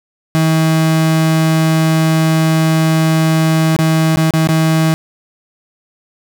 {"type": "tone with dropouts", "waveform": "35% pulse", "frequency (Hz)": 160, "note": "D#3", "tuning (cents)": 49, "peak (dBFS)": -8, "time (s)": [0.35, 4.94], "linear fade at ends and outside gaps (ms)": 0, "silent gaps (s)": [[3.764, 3.789], [4.159, 4.171], [4.307, 4.337], [4.473, 4.489]], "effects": []}